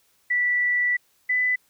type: tone pair in turn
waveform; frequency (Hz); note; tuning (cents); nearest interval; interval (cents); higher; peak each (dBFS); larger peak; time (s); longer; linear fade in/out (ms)
sine; 1963 / 1998.5; B6 / B6; -11 / +20; unison; 31; second; -19; neither; 0.3-0.97 / 1.29-1.56; first; 10
effects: white hiss -64 dBFS RMS until 1.69 s